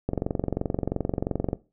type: click train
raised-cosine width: 2 ms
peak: -12 dBFS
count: 34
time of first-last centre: 0.09-1.531 s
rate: 22.9 Hz
effects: noise-tail reverb RT60 0.3 s tail -18 dB re dry